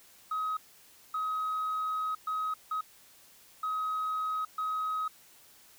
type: tone bursts at uneven times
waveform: sine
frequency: 1267 Hz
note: D#6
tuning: 31 cents sharp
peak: -28 dBFS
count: 6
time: 0.31-0.57 / 1.14-2.15 / 2.27-2.54 / 2.71-2.81 / 3.63-4.45 / 4.58-5.08 s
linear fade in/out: 5 ms
effects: tanh soft clip ceiling -27 dBFS + white hiss -58 dBFS RMS until 5.78 s